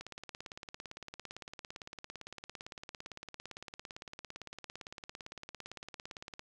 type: click train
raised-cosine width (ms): 0.2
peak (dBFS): -27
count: 114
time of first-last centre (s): 0.01-6.394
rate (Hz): 17.7
effects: none